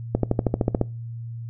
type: accelerating click train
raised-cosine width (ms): 2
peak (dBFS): -6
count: 10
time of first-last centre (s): 0.15-0.813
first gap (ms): 83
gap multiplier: 0.97
effects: noise-tail reverb RT60 0.3 s tail -22 dB re dry + added 116 Hz sine -31 dBFS peak until 1.49 s